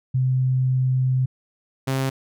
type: tone pair in turn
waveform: sine / sawtooth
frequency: 129.2 / 133.52 Hz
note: C3 / C3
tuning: -21 / +35 cents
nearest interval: minor second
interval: 56 cents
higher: second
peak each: -17 dBFS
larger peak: neither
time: 0.14-1.26 / 1.87-2.1 s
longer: first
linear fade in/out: 10 ms
effects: none